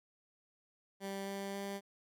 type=tone with pitch steps; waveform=15% pulse; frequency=196 / 197.25 / 198.51 Hz; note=G3 / G3 / G3; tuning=0 / +11 / +22 cents; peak=-33 dBFS; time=1-1.81 s; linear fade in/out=50 ms; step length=270 ms; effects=none